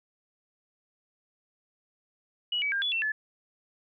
sine tone with pitch steps, 2924 / 2282 / 1602 / 3420 / 2695 / 1726 Hz, F#7 / C#7 / G6 / A7 / E7 / A6, -21 / +50 / +37 / -50 / +38 / -34 cents, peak -26 dBFS, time 2.52-3.12 s, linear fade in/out 5 ms, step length 100 ms, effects none

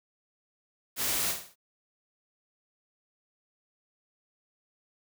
white noise with echo, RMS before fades -30 dBFS, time 0.96-1.35 s, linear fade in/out 50 ms, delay 52 ms, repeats 4, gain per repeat -7 dB, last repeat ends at 1.558 s, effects none

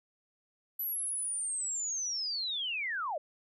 sine linear sweep, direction down, 12000 to 546 Hz, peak -32 dBFS, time 0.79-3.18 s, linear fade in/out 5 ms, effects none

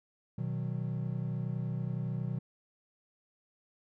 triangle chord, B major, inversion none, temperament equal, 123.47 / 155.56 / 185 Hz, B2 / D#3 / F#3, 0 / 0 / 0 cents, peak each -33 / -35 / -37 dBFS, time 0.38-2.39 s, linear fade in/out 5 ms, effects none

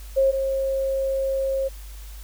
sine tone pair in turn, 538 / 538 Hz, C5 / C5, +48 / +48 cents, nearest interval unison, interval 0 cents, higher neither, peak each -15 / -21 dBFS, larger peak first, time 0.16-0.32 / 0.32-1.69 s, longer second, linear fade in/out 20 ms, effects added 50 Hz sine -36 dBFS peak until 2.23 s + white hiss -48 dBFS RMS until 2.23 s

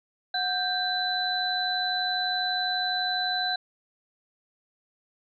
sine tone cluster, 732 / 1573 / 4004 Hz, F#5 / G6 / B7, -19 / +6 / +23 cents, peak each -30 / -30 / -28 dBFS, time 0.34-3.56 s, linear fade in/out 5 ms, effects none

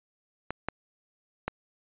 clicks, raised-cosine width 0.5 ms, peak -16 / -14 / -14 dBFS, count 3, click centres 0.506 / 0.686 / 1.48 s, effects resampled to 8000 Hz

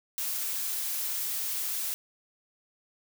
blue noise, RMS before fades -32 dBFS, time 0.18-1.94 s, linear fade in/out 0 ms, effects none

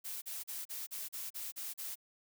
blue noise bursts, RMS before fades -42 dBFS, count 9, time 0.04-1.956 s, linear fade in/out 20 ms, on 180 ms, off 37 ms, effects none

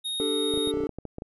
square tone, 3729 Hz, A#7, in tune, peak -29 dBFS, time 0.04-0.72 s, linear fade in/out 20 ms
triangle chord, D suspended fourth, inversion none, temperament just, 293.7 / 391.6 / 440.5 Hz, D4 / G4 / A4, 0 / -2 / +2 cents, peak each -28 / -30 / -26 dBFS, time 0.2-0.87 s, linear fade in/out 0 ms
clicks, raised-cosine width 2 ms, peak -22 dBFS, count 12, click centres 0.539 / 0.575 / 0.674 / 0.74 / 0.772 / 0.805 / 0.837 / 0.893 / 0.986 / 1.053 / 1.184 / 1.221 s
effects resampled to 32000 Hz

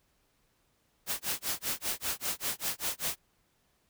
white noise with tremolo, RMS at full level -31 dBFS, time 1.06-3.19 s, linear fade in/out 50 ms, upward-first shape sine, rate 5.1 Hz, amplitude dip 100%, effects pink hiss -72 dBFS RMS until 3.89 s

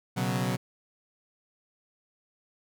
sawtooth chord, B suspended second, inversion none, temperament equal, 123.47 / 138.59 / 185 Hz, B2 / C#3 / F#3, 0 / 0 / 0 cents, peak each -26 / -29 / -26 dBFS, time 0.16-0.57 s, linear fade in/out 20 ms, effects none

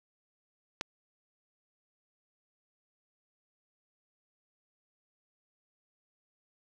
click, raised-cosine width 0.2 ms, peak -15 dBFS, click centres 0.811 s, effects none

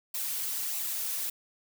blue noise with flanger, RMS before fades -33 dBFS, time 0.14-1.3 s, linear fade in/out 5 ms, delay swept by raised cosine 0.59 to 3.49 ms, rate 1.6 Hz, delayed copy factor -0.5, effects none

